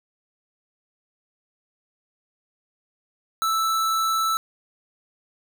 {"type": "tone", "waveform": "square", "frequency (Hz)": 1318.5, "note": "E6", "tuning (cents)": 0, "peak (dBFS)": -21, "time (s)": [3.42, 4.37], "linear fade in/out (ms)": 0, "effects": []}